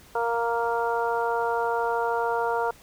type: harmonic tone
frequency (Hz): 233.1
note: A#3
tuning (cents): 0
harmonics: 2 / 3 / 4 / 5 / 6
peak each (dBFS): -27 / -30 / -27 / -37 / -32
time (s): 0.15-2.71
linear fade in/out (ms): 5
effects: pink hiss -52 dBFS RMS until 2.82 s